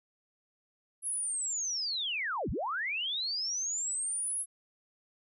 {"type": "linear two-way sweep", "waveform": "sine", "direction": "down then up", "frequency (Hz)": [10930, 30.08, 10930], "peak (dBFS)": -31, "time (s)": [1.02, 4.46], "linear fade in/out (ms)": 50, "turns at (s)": 2.5, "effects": []}